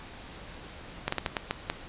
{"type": "slowing click train", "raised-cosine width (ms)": 0.3, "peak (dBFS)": -11, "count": 7, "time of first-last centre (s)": [1.08, 1.7], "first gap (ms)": 44, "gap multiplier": 1.34, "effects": ["pink hiss -45 dBFS RMS until 1.88 s", "resampled to 8000 Hz"]}